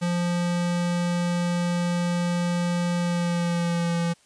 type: tone with pitch glide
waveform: square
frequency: 174.61 to 170.13 Hz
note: F3 to F3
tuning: 0 to -45 cents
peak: -23 dBFS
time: 0.01-4.14 s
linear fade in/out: 20 ms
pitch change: -45 cents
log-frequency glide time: 2.97-3.97 s
effects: white hiss -59 dBFS RMS until 4.25 s + resampled to 22050 Hz